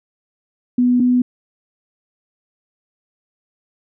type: tone pair in turn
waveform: sine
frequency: 246.9 / 248.3 Hz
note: B3 / B3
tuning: 0 / +9 cents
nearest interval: unison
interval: 9 cents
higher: second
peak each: -11 dBFS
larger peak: neither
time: 0.78-1 / 1-1.22 s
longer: neither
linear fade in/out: 5 ms
effects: none